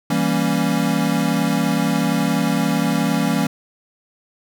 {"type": "chord", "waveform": "square", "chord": "E diminished seventh", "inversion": "none", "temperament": "equal", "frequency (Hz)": [164.81, 196, 233.1, 277.2], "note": ["E3", "G3", "Bb3", "Db4"], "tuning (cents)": [0, 0, 0, 0], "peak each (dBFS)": -23, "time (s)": [0.1, 3.47], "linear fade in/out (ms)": 5, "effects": []}